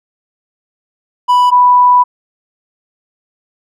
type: tone pair in turn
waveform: triangle / sine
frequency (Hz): 987.8 / 987.8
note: B5 / B5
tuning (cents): 0 / 0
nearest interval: unison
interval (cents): 0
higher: neither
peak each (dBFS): -4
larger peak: neither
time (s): 1.28-1.51 / 1.51-2.04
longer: second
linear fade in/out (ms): 20
effects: none